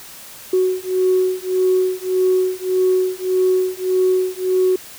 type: beating tone pair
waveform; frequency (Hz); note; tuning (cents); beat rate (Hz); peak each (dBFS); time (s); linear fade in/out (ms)
sine; 370 / 371.7; F#4 / F#4; 0 / +8; 1.7; -17; 0.53-4.76; 5
effects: tanh soft clip ceiling -7 dBFS + white hiss -38 dBFS RMS until 4.98 s